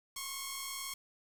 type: tone pair together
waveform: 5% pulse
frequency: 1061.8 / 1100 Hz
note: C6 / C#6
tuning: +25 / -14 cents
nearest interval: minor second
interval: 61 cents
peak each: -32 / -29 dBFS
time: 0.16-0.94 s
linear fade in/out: 5 ms
effects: 9-bit